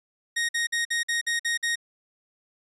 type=tone bursts; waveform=sawtooth; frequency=1868 Hz; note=A#6; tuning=3 cents sharp; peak=-20 dBFS; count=8; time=0.36-1.757 s; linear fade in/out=10 ms; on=130 ms; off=51 ms; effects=resampled to 24000 Hz